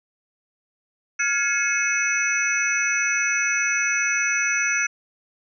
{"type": "tone cluster", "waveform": "sine", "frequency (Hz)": [1407, 1680, 2185, 2555, 5960], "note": ["F6", "G#6", "C#7", "D#7", "F#8"], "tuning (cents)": [12, 19, -26, 45, 12], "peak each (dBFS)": -26, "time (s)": [1.19, 4.87], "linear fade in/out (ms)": 10, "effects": []}